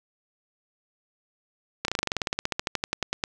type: slowing click train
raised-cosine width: 0.2 ms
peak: -8 dBFS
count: 23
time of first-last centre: 1.85-3.239 s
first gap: 32 ms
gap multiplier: 1.06
effects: none